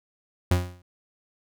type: tone with exponential decay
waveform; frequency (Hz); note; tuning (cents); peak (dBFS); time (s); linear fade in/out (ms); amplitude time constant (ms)
40% pulse; 89.3; F2; +39; -15; 0.51-0.82; 5; 66
effects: none